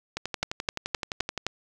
two click trains, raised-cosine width 0.2 ms, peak -9 / -13 dBFS, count 5 / 15, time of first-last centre 0.43-1.466 / 0.17-1.377 s, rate 3.86 / 11.6 Hz, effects none

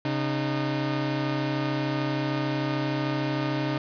sawtooth tone pair together, 136 / 305.3 Hz, C#3 / D#4, -33 / -33 cents, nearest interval octave + major second, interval 1400 cents, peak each -24 dBFS, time 0.05-3.78 s, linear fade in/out 2 ms, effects resampled to 11025 Hz + 9-bit

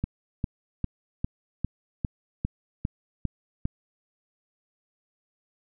click train, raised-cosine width 5 ms, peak -14 dBFS, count 10, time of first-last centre 0.04-3.654 s, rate 2.49 Hz, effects none

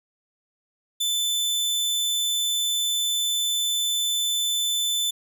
sawtooth tone, 3520 Hz, A7, in tune, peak -19 dBFS, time 1-5.11 s, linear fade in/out 10 ms, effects none

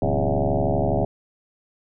sine tone with frequency modulation, 263.7 Hz, C4, 14 cents sharp, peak -18 dBFS, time 0.02-1.05 s, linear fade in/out 2 ms, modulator 72.3 Hz, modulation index 6.4, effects none

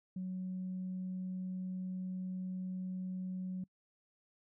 sine tone, 185 Hz, F#3, in tune, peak -36 dBFS, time 0.16-3.64 s, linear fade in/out 5 ms, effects noise-tail reverb RT60 0.1 s tail -26 dB re dry + tanh soft clip ceiling -33 dBFS

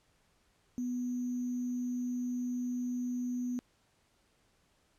sine tone with sample-and-hold, 246.9 Hz, B3, in tune, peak -32 dBFS, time 0.78-3.59 s, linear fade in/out 0 ms, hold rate 6300 Hz, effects pink hiss -71 dBFS RMS until 4.98 s + low-pass 10000 Hz 12 dB/octave

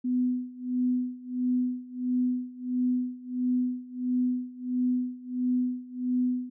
sine tone with tremolo, 250 Hz, B3, 21 cents sharp, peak -22 dBFS, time 0.04-6.5 s, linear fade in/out 10 ms, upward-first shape sine, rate 1.5 Hz, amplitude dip 90%, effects none

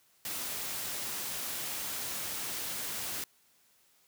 white noise, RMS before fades -37 dBFS, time 0.25-3.24 s, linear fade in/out 2 ms, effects white hiss -67 dBFS RMS until 4.07 s + high-pass 60 Hz 12 dB/octave

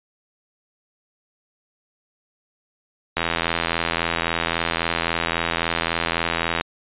click train, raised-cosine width 0.3 ms, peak -4 dBFS, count 289, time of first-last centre 3.17-6.611 s, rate 83.7 Hz, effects resampled to 8000 Hz

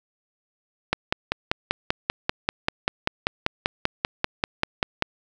click train, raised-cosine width 0.3 ms, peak -4 dBFS, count 22, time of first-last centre 0.93-5.024 s, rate 5.13 Hz, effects none

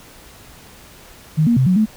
sine tone with pitch steps, 155.8 / 235.6 / 130.3 / 183.5 / 216.5 Hz, D#3 / A#3 / C3 / F#3 / A3, +3 / +19 / -7 / -14 / -28 cents, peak -11 dBFS, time 1.37-1.86 s, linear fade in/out 20 ms, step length 98 ms, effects pink hiss -43 dBFS RMS until 1.96 s

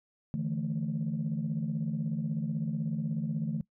sine chord, D suspended second, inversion none, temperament equal with one note detuned, 148.62 / 164.81 / 220 Hz, D3 / E3 / A3, +21 / 0 / 0 cents, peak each -33 dBFS, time 0.34-3.61 s, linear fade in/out 0 ms, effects noise-tail reverb RT60 0.1 s tail -21 dB re dry + tanh soft clip ceiling -23 dBFS

